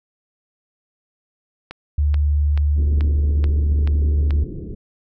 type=click train; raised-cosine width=0.3 ms; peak=-16 dBFS; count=7; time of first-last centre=1.71-4.307 s; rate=2.31 Hz
type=tone; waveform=sine; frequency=73.42 Hz; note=D2; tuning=in tune; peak=-14 dBFS; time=1.98-4.44 s; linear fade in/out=5 ms
type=low-pass noise; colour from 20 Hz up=pink; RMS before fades=-31 dBFS; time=2.76-4.75 s; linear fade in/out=10 ms; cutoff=430 Hz; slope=48 dB/octave
effects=none